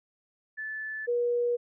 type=tone pair in turn; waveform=sine; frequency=1743 / 481 Hz; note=A6 / B4; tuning=-17 / -46 cents; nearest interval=octave + minor seventh; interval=2229 cents; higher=first; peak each=-33 / -24 dBFS; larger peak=second; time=0.57-1.07 / 1.07-1.57 s; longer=neither; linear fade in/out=20 ms; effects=none